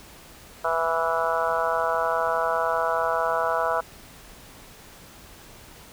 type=harmonic tone with a mistuned harmonic; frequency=164.81 Hz; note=E3; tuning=in tune; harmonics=3 / 4 / 5 / 6 / 7 / 8 / 9; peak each=-30 / -26 / -32 / -28 / -32 / -29 / -32 dBFS; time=0.64-3.81 s; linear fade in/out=10 ms; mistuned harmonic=9; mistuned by=-21 cents; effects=pink hiss -47 dBFS RMS until 5.92 s